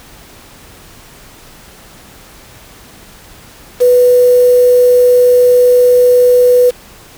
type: tone with quantisation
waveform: sine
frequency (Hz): 493.9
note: B4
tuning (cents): 0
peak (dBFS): -4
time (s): 3.8-6.71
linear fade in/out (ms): 20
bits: 4
effects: pink hiss -38 dBFS RMS until 7.17 s